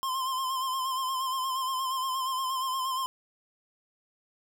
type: tone with vibrato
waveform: square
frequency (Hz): 1046.5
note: C6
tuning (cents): 0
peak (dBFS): -29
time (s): 0.03-3.06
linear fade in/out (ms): 0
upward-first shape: sine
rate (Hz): 8.5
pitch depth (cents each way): 47
effects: none